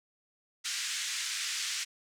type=band-pass noise; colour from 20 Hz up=white; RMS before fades=-35 dBFS; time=0.64-1.85 s; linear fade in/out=20 ms; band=1600 to 7400 Hz; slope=24 dB/octave; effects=none